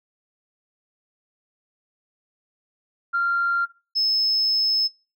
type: tone pair in turn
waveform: sine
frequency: 1387 / 5203 Hz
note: F6 / E8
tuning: -12 / -23 cents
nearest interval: octave + major seventh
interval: 2289 cents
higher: second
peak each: -18 dBFS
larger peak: neither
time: 3.13-3.66 / 3.95-4.88 s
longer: second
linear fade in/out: 20 ms
effects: noise-tail reverb RT60 0.3 s tail -18 dB re dry + tanh soft clip ceiling -14 dBFS